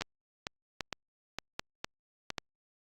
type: two click trains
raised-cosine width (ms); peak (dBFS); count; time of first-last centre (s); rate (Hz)
0.2; -16 / -17; 4 / 6; 0.02-2.382 / 0.01-2.304; 1.27 / 2.18
effects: Opus 48 kbps